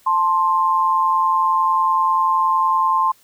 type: tone pair together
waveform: sine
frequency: 881 / 1051.6 Hz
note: A5 / C6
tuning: +2 / +8 cents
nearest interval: minor third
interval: 306 cents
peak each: -20 / -15 dBFS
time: 0.06-3.12 s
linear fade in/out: 10 ms
effects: white hiss -54 dBFS RMS until 3.23 s